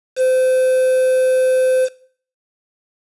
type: tone with quantisation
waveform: triangle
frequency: 515 Hz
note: C5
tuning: 28 cents flat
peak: -10 dBFS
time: 0.16-1.89 s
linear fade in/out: 50 ms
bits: 5
effects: noise-tail reverb RT60 0.5 s tail -19 dB re dry + resampled to 24000 Hz